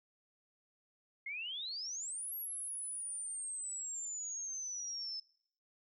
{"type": "exponential two-way sweep", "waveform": "sine", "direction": "up then down", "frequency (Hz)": [2100, 11610, 5210], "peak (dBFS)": -39, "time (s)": [1.26, 5.2], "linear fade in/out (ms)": 5, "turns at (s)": 2.34, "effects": ["noise-tail reverb RT60 0.7 s tail -24 dB re dry"]}